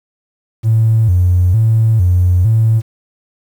triangle tone with vibrato, 100 Hz, G2, 35 cents sharp, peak -4 dBFS, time 0.63-2.82 s, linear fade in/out 50 ms, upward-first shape square, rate 1.1 Hz, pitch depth 190 cents each way, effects tanh soft clip ceiling -5 dBFS + 7-bit

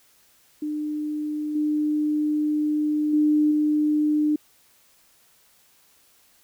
sine tone with level steps, 301.2 Hz, D4, 44 cents sharp, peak -25 / -20 / -16 / -18 dBFS, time 0.62-4.36 s, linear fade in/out 5 ms, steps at 1.55 / 3.13 / 3.51 s, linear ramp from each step 5 ms, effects white hiss -59 dBFS RMS until 6.43 s

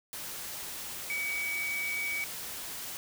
sine tone in noise, 2270 Hz, C#7, 41 cents sharp, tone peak -31 dBFS, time 1.1-2.24 s, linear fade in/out 0 ms, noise white, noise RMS -40 dBFS, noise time 0.13-2.97 s, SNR +6 dB, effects none

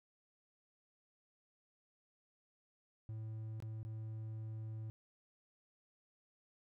triangle tone with dropouts, 110 Hz, A2, in tune, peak -40 dBFS, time 3.09-4.9 s, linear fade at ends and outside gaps 0 ms, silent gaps 3.602-3.624 / 3.831-3.85 s, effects none

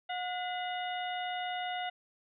harmonic tone with a mistuned harmonic, 724 Hz, F#5, 38 cents flat, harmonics 1 / 2 / 3 / 4 / 5, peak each -35 / -43 / -43 / -43 / -46 dBFS, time 0.09-1.9 s, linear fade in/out 10 ms, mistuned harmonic 3, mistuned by -120 cents, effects none

